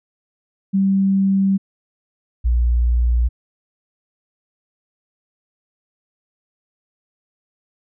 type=tone pair in turn; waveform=sine; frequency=194.3 / 59.53 Hz; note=G3 / A#1; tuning=-15 / +37 cents; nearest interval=octave + minor sixth; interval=2048 cents; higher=first; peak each=-13 dBFS; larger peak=neither; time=0.73-1.58 / 2.44-3.29 s; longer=neither; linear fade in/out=20 ms; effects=none